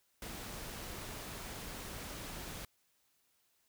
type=noise; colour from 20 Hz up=pink; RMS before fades=-45 dBFS; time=0.22-2.65 s; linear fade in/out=2 ms; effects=white hiss -75 dBFS RMS until 3.68 s